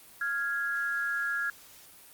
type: tone pair together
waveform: sine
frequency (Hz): 1397.1 / 1661.2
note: F6 / G#6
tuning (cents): 0 / 0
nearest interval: minor third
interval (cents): 300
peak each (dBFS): -32 / -30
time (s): 0.21-1.5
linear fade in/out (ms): 2
effects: white hiss -53 dBFS RMS until 2.13 s + Opus 32 kbps